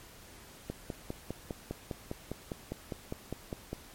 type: click train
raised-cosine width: 2 ms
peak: -22 dBFS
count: 16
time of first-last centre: 0.7-3.73 s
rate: 4.95 Hz
effects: pink hiss -53 dBFS RMS until 3.94 s + MP3 64 kbps